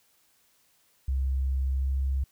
sine tone with pitch glide, 66.4 to 67.09 Hz, C2 to C2, +26 to +44 cents, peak -24 dBFS, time 1.08-2.24 s, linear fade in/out 5 ms, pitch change +18 cents, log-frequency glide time 1.68-1.93 s, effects white hiss -66 dBFS RMS until 2.31 s

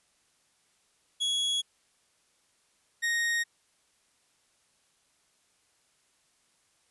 40% pulse tone pair in turn, 3345 / 1864.9 Hz, G#7 / A#6, +12 / 0 cents, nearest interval minor seventh, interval 1012 cents, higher first, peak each -25 / -25 dBFS, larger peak neither, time 1.2-1.62 / 3.02-3.44 s, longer neither, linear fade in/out 20 ms, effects white hiss -69 dBFS RMS until 6.9 s + resampled to 24000 Hz

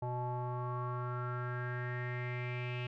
square tone with low-pass filter sweep, 123.47 Hz, B2, in tune, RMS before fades -38 dBFS, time 0.02-2.87 s, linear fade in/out 5 ms, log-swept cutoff 800 to 2700 Hz, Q 6, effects none

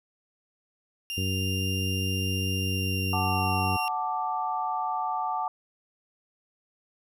35% pulse tone with pitch glide, 2794 to 2760 Hz, F7 to F7, 0 to -21 cents, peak -29 dBFS, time 1.1-3.88 s, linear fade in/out 0 ms, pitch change -21 cents, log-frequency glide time 2.57-3.56 s
harmonic tone, 95.1 Hz, F#2, 48 cents sharp, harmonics 1 / 2 / 3 / 4 / 5, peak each -28 / -34 / -37 / -40 / -43 dBFS, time 1.17-3.77 s, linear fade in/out 10 ms
sine chord, D major, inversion first, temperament equal, 740 / 880 / 1174.7 Hz, F#5 / A5 / D6, 0 / 0 / 0 cents, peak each -31 / -30 / -32 dBFS, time 3.13-5.48 s, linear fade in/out 2 ms
effects none

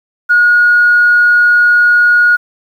sine tone, 1444 Hz, F#6, 43 cents flat, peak -4 dBFS, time 0.29-2.37 s, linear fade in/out 20 ms, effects tanh soft clip ceiling 0 dBFS + 7-bit

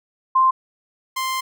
sine / sawtooth tone pair in turn, 1046.5 / 1046.5 Hz, C6 / C6, 0 / 0 cents, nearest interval unison, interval 0 cents, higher neither, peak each -12 / -18 dBFS, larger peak first, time 0.35-0.51 / 1.16-1.41 s, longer second, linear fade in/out 10 ms, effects none

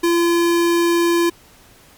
square tone, 341.5 Hz, F4, 39 cents flat, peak -14 dBFS, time 0.03-1.3 s, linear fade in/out 10 ms, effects pink hiss -48 dBFS RMS until 1.97 s + MP3 96 kbps

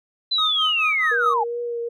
sine linear sweep, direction down, 4059 to 785 Hz, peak -18 dBFS, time 0.31-1.44 s, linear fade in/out 10 ms
triangle tone with tremolo, 1260 Hz, D#6, 21 cents sharp, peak -19 dBFS, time 0.38-1.34 s, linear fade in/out 5 ms, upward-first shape sine, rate 4.7 Hz, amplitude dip 90%
sine tone with vibrato, 473.7 Hz, A#4, 28 cents sharp, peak -24 dBFS, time 1.11-1.89 s, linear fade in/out 10 ms, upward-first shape triangle, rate 2.5 Hz, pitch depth 23 cents each way
effects none

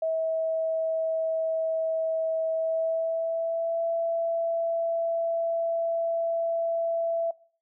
sine tone with pitch glide, 646 to 667.2 Hz, E5 to E5, -35 to +21 cents, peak -24 dBFS, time 0.02-7.31 s, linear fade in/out 5 ms, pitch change +56 cents, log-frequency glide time 2.52-3.83 s, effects noise-tail reverb RT60 0.5 s tail -22 dB re dry

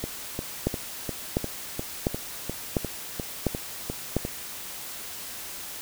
two click trains, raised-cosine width 2 ms, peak -16 / -9 dBFS, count 13 / 6, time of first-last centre 0.04-4.251 / 0.67-4.167 s, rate 2.85 / 1.43 Hz, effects white hiss -38 dBFS RMS until 5.81 s

